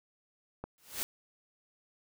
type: click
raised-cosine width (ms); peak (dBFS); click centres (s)
1; -25; 0.64
type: noise with exponential growth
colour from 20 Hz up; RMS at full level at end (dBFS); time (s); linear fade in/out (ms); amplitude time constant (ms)
white; -31; 0.78-1.03; 0; 53
effects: none